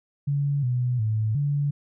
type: tone with pitch steps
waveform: sine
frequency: 142.2 / 124.1 / 109 / 143.7 Hz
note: C#3 / B2 / A2 / D3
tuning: +45 / +9 / -16 / -37 cents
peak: -21 dBFS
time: 0.27-1.71 s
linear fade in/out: 10 ms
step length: 360 ms
effects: none